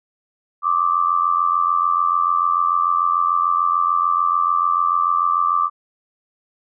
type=tone with amplitude modulation; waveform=sine; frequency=1174.7 Hz; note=D6; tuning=in tune; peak=-11 dBFS; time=0.62-5.7 s; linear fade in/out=50 ms; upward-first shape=sine; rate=86.8 Hz; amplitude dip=85%; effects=none